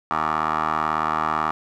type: tone with band-pass filter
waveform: 15% pulse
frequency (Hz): 78.2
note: D#2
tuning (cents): +9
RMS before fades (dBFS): -23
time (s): 0.11-1.51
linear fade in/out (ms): 0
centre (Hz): 1100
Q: 6.8
effects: none